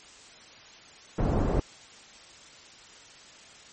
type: low-pass noise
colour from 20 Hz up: pink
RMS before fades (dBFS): -25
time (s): 1.18-1.6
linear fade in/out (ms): 5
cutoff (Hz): 660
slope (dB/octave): 12
effects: white hiss -50 dBFS RMS until 3.72 s + MP3 32 kbps